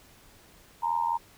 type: tone with amplitude modulation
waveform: sine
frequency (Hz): 931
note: A#5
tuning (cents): -2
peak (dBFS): -21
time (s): 0.82-1.18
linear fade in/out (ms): 20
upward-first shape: sine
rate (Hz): 84.3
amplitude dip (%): 80
effects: pink hiss -56 dBFS RMS until 1.37 s